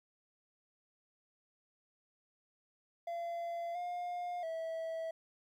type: tone with pitch steps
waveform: triangle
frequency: 683 / 709 / 652 Hz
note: F5 / F5 / E5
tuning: -39 / +26 / -19 cents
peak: -35 dBFS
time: 3.07-5.11 s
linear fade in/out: 5 ms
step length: 680 ms
effects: 12-bit